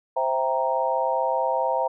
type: chord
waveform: sine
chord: C dominant seventh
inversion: none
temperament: equal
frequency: 523.3 / 659.3 / 784 / 932.3 Hz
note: C5 / E5 / G5 / Bb5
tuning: 0 / 0 / 0 / 0 cents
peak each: -26 / -27 / -28 / -25 dBFS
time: 0.16-1.88 s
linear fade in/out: 10 ms
effects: none